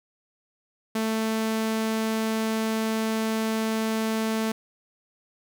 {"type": "tone", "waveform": "sawtooth", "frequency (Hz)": 221.2, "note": "A3", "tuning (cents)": 9, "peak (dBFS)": -20, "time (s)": [0.95, 4.52], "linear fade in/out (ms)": 5, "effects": []}